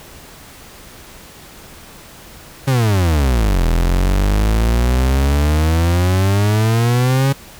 40% pulse exponential two-way sweep, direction down then up, 138.59 to 40.73 to 138.59 Hz, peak -11 dBFS, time 2.67-7.33 s, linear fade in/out 10 ms, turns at 3.66 s, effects pink hiss -39 dBFS RMS until 7.59 s

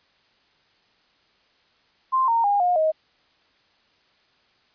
sine tone with pitch steps, 1046.5 / 921.6 / 811.6 / 714.8 / 629.5 Hz, C6 / A#5 / G#5 / F5 / D#5, 0 / -20 / -40 / +40 / +20 cents, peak -17 dBFS, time 2.12-2.92 s, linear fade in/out 20 ms, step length 160 ms, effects white hiss -62 dBFS RMS until 4.74 s + resampled to 11025 Hz

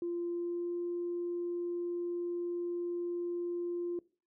sine tone with pitch glide, 345.6 to 348.4 Hz, F4 to F4, -18 to -4 cents, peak -32 dBFS, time 0.02-3.99 s, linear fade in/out 2 ms, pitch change +14 cents, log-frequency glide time 0.3-0.77 s, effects noise-tail reverb RT60 0.4 s tail -22 dB re dry + tanh soft clip ceiling -28 dBFS

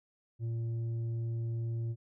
sine tone with tanh clipping, 115.3 Hz, A#2, 19 cents flat, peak -33 dBFS, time 0.39-1.96 s, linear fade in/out 50 ms, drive 5 dB, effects none

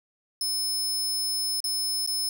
sawtooth tone with dropouts, 5220 Hz, E8, 18 cents flat, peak -23 dBFS, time 0.41-2.29 s, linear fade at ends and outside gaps 2 ms, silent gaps 1.604-1.641 / 2.064-2.074 s, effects none

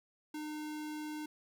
square tone, 304 Hz, D#4, 40 cents flat, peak -40 dBFS, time 0.34-1.26 s, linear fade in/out 5 ms, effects none

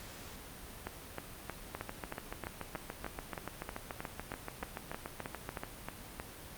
two click trains, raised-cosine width 0.5 ms, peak -23 / -23 dBFS, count 28 / 18, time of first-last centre 1.75-5.635 / 0.87-6.199 s, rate 6.95 / 3.19 Hz, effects pink hiss -49 dBFS RMS until 6.57 s + Opus 48 kbps

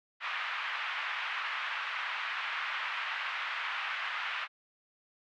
pink band-pass noise, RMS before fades -36 dBFS, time 0.2-4.48 s, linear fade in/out 50 ms, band 1100 to 2900 Hz, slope 24 dB/octave, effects none

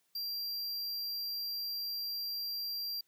square tone, 4741 Hz, D8, 16 cents sharp, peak -36 dBFS, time 0.15-3.01 s, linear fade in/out 5 ms, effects white hiss -75 dBFS RMS until 3.07 s + high-pass 100 Hz 12 dB/octave

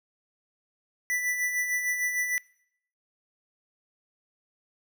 square tone with tremolo, 1978 Hz, B6, 2 cents sharp, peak -25 dBFS, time 1.1-2.38 s, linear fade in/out 0 ms, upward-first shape sine, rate 6.6 Hz, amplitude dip 50%, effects noise-tail reverb RT60 0.7 s tail -23 dB re dry

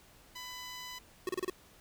10% pulse tone, 999 Hz, B5, 20 cents sharp, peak -34 dBFS, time 0.35-0.99 s, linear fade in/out 10 ms
square tone bursts, 368.7 Hz, F#4, 6 cents flat, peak -32 dBFS, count 5, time 1.27-1.499 s, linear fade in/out 2 ms, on 21 ms, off 31 ms
effects pink hiss -60 dBFS RMS until 1.8 s

